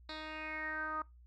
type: tone with low-pass filter sweep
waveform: 10% pulse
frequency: 311.1 Hz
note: D#4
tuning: in tune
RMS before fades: -41 dBFS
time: 0.09-1.02 s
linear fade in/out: 2 ms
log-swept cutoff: 3900 to 1200 Hz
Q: 6.9
effects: noise-tail reverb RT60 0.2 s tail -22 dB re dry + added 60 Hz sine -56 dBFS peak until 1.26 s